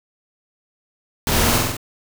pink noise with echo, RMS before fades -20 dBFS, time 1.27-1.58 s, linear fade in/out 2 ms, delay 47 ms, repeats 4, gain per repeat -2 dB, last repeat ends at 1.768 s, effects none

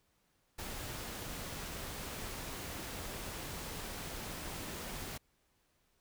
pink noise, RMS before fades -43 dBFS, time 0.58-5.18 s, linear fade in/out 10 ms, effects pink hiss -75 dBFS RMS until 6 s

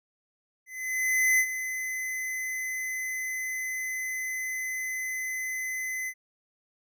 square tone with ADSR envelope, 2033 Hz, B6, 50 cents sharp, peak -20 dBFS, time 0.66-6.14 s, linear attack 730 ms, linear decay 65 ms, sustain -11 dB, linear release 62 ms, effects none

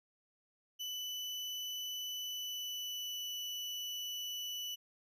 35% pulse tone with pitch glide, 2987 to 2968 Hz, F#7 to F#7, +16 to +5 cents, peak -37 dBFS, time 0.79-4.76 s, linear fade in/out 20 ms, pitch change -11 cents, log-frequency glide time 2.16-3.37 s, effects none

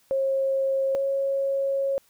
sine tone pair in turn, 539 / 547.5 Hz, C#5 / C#5, -49 / -22 cents, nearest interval unison, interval 27 cents, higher second, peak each -21 / -22 dBFS, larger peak first, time 0.11-0.95 / 0.95-1.98 s, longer second, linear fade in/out 0 ms, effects white hiss -62 dBFS RMS until 2.09 s

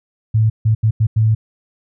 sine tone bursts at uneven times, 110 Hz, A2, in tune, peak -10 dBFS, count 5, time 0.34-0.5 / 0.65-0.75 / 0.83-0.91 / 1-1.07 / 1.16-1.35 s, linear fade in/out 10 ms, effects none

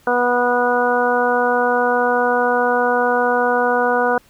harmonic tone, 244.8 Hz, B3, 15 cents flat, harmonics 1 / 2 / 3 / 4 / 5 / 6, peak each -25 / -18 / -20 / -22 / -25 / -21 dBFS, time 0.07-4.18 s, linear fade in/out 2 ms, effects pink hiss -53 dBFS RMS until 4.29 s

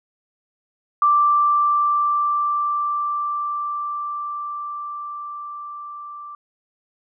sine tone with level ramp, 1174.7 Hz, D6, in tune, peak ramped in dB -12 to -33 dBFS, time 1.02-6.35 s, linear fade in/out 2 ms, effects none

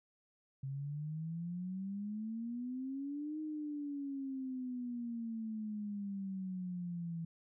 sine exponential two-way sweep, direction up then down, 133.4 to 311.1 to 164.4 Hz, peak -38 dBFS, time 0.63-7.25 s, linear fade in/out 5 ms, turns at 3.4 s, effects none

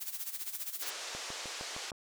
blue noise with tremolo, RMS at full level -37 dBFS, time 0-0.91 s, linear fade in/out 20 ms, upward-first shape sine, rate 15 Hz, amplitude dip 75%
white band-pass noise, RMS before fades -42 dBFS, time 0.82-1.91 s, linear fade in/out 5 ms, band 400 to 6900 Hz, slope 24 dB/octave
click train, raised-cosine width 1 ms, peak -28 dBFS, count 6, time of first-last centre 1.15-1.918 s, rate 6.51 Hz
effects none

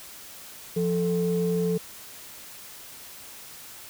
sine tone pair together, 174.61 / 439.4 Hz, F3 / A4, 0 / -2 cents, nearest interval octave + major third, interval 1598 cents, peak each -24 dBFS, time 0.76-1.78 s, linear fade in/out 10 ms, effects tanh soft clip ceiling -16 dBFS + white hiss -44 dBFS RMS until 3.89 s

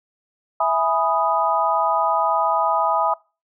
sine chord, E major seventh, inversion none, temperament equal, 659.3 / 830.6 / 987.8 / 1244.5 Hz, E5 / G#5 / B5 / D#6, 0 / 0 / 0 / 0 cents, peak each -22 dBFS, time 0.6-3.14 s, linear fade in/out 5 ms, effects noise-tail reverb RT60 0.3 s tail -23 dB re dry

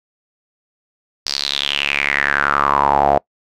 sawtooth tone with band-pass filter sweep, 70.8 Hz, C#2, 37 cents sharp, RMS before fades -17 dBFS, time 1.26-3.18 s, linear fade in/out 5 ms, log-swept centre 5000 to 670 Hz, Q 6.3, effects noise-tail reverb RT60 0.1 s tail -24 dB re dry

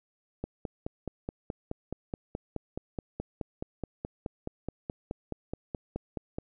click train, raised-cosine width 2 ms, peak -20 dBFS, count 29, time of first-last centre 0.44-6.385 s, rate 4.71 Hz, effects none

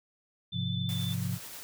sine tone with vibrato, 3520 Hz, A7, in tune, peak -37 dBFS, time 0.52-1.14 s, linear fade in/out 10 ms, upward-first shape sine, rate 15 Hz, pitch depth 19 cents each way
sine chord, F minor, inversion first, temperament equal, 103.83 / 130.81 / 174.61 Hz, Ab2 / C3 / F3, 0 / 0 / 0 cents, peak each -34 dBFS, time 0.52-1.39 s, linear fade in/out 50 ms
white noise with tremolo, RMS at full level -43 dBFS, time 0.89-1.63 s, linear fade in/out 0 ms, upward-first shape sine, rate 9.4 Hz, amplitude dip 25%
effects none

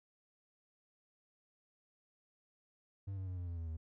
triangle tone with pitch steps, 98 / 94.72 / 91.54 / 88.48 / 85.51 / 82.65 / 79.88 Hz, G2 / F#2 / F#2 / F2 / F2 / E2 / D#2, 0 / +41 / -18 / +23 / -36 / +5 / +46 cents, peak -37 dBFS, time 3.07-3.77 s, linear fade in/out 10 ms, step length 100 ms, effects none

